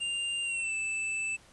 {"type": "tone with pitch glide", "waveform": "square", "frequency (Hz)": [2794, 2637], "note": ["F7", "E7"], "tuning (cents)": [0, 0], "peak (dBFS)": -31, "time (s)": [0, 1.37], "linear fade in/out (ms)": 20, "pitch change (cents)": -100, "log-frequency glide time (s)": [0.43, 0.74], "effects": ["pink hiss -58 dBFS RMS until 1.52 s", "resampled to 24000 Hz"]}